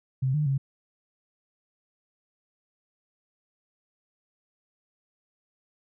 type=tone with pitch steps; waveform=sine; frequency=131.5 / 150.6 / 136.5 Hz; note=C3 / D3 / C#3; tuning=+9 / +44 / -26 cents; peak=-22 dBFS; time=0.22-0.58 s; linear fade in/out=10 ms; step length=120 ms; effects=none